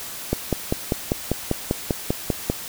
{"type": "click train", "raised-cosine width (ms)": 2, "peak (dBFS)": -6, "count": 12, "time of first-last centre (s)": [0.33, 2.5], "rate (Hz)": 5.07, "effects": ["white hiss -34 dBFS RMS until 2.68 s"]}